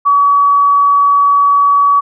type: tone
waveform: sine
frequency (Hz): 1136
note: C#6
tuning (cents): +42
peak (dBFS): -6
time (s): 0.05-2.01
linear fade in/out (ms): 20
effects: none